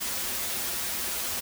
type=noise with comb filter; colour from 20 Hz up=white; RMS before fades=-31 dBFS; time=0-1.41 s; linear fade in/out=20 ms; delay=6.7 ms; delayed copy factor=-0.8; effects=none